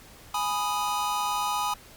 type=chord; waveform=square; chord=G# minor; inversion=none; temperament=equal; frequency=830.6 / 987.8 / 1244.5 Hz; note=G#5 / B5 / D#6; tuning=0 / 0 / 0 cents; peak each=-31 dBFS; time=0.34-1.74 s; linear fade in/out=5 ms; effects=pink hiss -50 dBFS RMS until 1.96 s + Opus 48 kbps